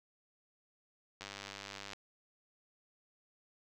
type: click train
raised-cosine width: 0.2 ms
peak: -27 dBFS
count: 73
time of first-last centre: 1.21-1.933 s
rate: 99.6 Hz
effects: none